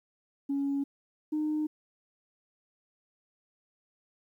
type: tone pair in turn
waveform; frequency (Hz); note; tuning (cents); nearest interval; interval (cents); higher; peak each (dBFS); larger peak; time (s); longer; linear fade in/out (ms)
sine; 279.1 / 305.5; C#4 / D#4; +12 / -32; major second; 156; second; -26; neither; 0.49-0.84 / 1.32-1.67; neither; 10
effects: tanh soft clip ceiling -24 dBFS + 11-bit